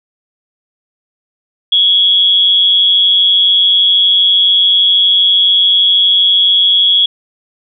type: tone with amplitude modulation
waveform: sine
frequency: 3344 Hz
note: G#7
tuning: 11 cents sharp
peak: -4 dBFS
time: 1.72-7.06 s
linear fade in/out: 5 ms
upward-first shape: sine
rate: 187 Hz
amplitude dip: 50%
effects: none